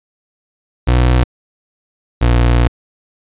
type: tone pair in turn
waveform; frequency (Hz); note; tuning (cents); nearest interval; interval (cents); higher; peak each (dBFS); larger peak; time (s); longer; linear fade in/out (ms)
30% pulse; 61.74 / 59.43; B1 / A#1; 0 / +34; minor second; 66; first; -6; neither; 0.87-1.24 / 2.21-2.68; second; 10
effects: resampled to 8000 Hz